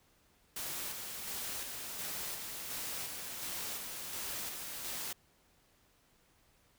white noise with tremolo, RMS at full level -40 dBFS, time 0.56-5.13 s, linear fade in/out 5 ms, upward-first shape square, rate 1.4 Hz, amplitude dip 30%, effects pink hiss -69 dBFS RMS until 6.78 s

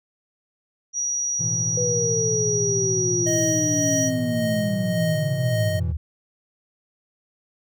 sine tone, 5780 Hz, F#8, 41 cents flat, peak -22 dBFS, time 0.93-4.11 s, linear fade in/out 50 ms
triangle chord, A suspended second, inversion none, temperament just, 110 / 123.75 / 165 Hz, A2 / B2 / E3, 0 / +4 / +2 cents, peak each -28 dBFS, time 1.39-5.93 s, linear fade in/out 20 ms
sine linear sweep, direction down, 493.9 to 73.9 Hz, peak -23 dBFS, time 1.77-5.97 s, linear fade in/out 5 ms
square tone with tremolo, 622.3 Hz, D#5, in tune, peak -24 dBFS, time 3.26-5.8 s, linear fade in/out 10 ms, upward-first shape sine, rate 1.8 Hz, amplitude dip 50%
effects none

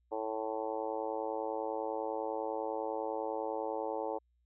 harmonic tone, 110 Hz, A2, in tune, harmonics 3 / 4 / 5 / 6 / 7 / 8 / 9 / 10, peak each -43 / -39 / -39 / -48 / -42 / -41 / -51 / -55 dBFS, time 0.11-4.19 s, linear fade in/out 20 ms, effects added 60 Hz sine -70 dBFS peak until 4.45 s

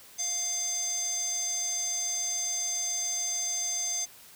square tone with band-pass filter, 698.5 Hz, F5, in tune, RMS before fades -31 dBFS, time 0.18-4.06 s, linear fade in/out 20 ms, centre 6300 Hz, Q 7.5, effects white hiss -52 dBFS RMS until 4.35 s

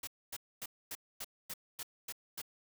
white noise bursts, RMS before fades -42 dBFS, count 9, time 0.03-2.417 s, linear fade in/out 5 ms, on 43 ms, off 250 ms, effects none

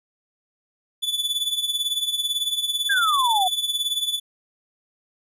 45% pulse tone with tremolo, 3467 Hz, A7, 26 cents flat, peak -19 dBFS, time 1.02-4.2 s, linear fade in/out 20 ms, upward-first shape triangle, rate 18 Hz, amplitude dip 80%
sine exponential sweep, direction down, 1661.2 to 716 Hz, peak -18 dBFS, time 2.89-3.48 s, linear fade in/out 10 ms
effects resampled to 32000 Hz

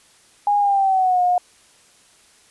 sine tone with pitch glide, 820 to 718 Hz, G#5 to F5, -22 to +48 cents, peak -14 dBFS, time 0.47-1.38 s, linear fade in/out 2 ms, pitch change -230 cents, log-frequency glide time 0.59-1.22 s, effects white hiss -53 dBFS RMS until 2.5 s + resampled to 24000 Hz

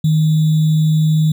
sine tone with sample-and-hold, 156.3 Hz, D#3, 8 cents sharp, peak -10 dBFS, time 0.04-1.32 s, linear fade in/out 5 ms, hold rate 3675 Hz, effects none

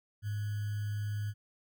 sine tone with sample-and-hold, 104.1 Hz, G#2, 5 cents sharp, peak -32 dBFS, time 0.22-1.34 s, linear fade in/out 50 ms, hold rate 1575 Hz, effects none

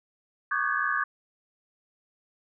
sine tone cluster, 1119 / 1203 / 1518 / 1641 / 1701 Hz, C#6 / D6 / F#6 / G#6 / G#6, +16 / +41 / +44 / -21 / +41 cents, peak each -31 dBFS, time 0.51-1.04 s, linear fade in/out 5 ms, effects none

